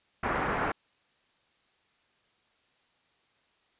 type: low-pass noise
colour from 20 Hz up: white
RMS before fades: -30 dBFS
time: 0.23-0.72 s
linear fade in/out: 5 ms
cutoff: 1700 Hz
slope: 24 dB/octave
effects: white hiss -69 dBFS RMS until 3.79 s + resampled to 8000 Hz